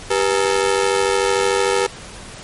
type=ring-modulated tone; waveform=sawtooth; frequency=440 Hz; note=A4; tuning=in tune; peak=-8 dBFS; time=0.1-1.87 s; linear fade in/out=10 ms; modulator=46.7 Hz; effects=pink hiss -36 dBFS RMS until 2.43 s + MP3 48 kbps